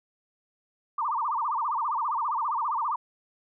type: tone with vibrato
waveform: sine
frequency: 1046.5 Hz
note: C6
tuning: in tune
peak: -25 dBFS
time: 0.98-2.96 s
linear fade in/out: 5 ms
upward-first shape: sine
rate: 15 Hz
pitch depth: 270 cents each way
effects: none